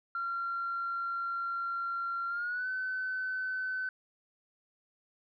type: tone with pitch glide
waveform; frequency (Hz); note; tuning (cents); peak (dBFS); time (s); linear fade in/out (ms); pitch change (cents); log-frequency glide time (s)
sine; 1375 to 1516.9; F6 to F#6; -27 to +43; -31; 0.15-3.89; 2; +170; 2.28-2.68
effects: tanh soft clip ceiling -27 dBFS